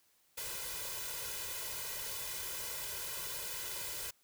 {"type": "noise with comb filter", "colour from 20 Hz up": "white", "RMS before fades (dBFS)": -41, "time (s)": [0.37, 4.11], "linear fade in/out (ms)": 10, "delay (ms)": 2, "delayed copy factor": 1, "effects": ["white hiss -71 dBFS RMS until 4.23 s"]}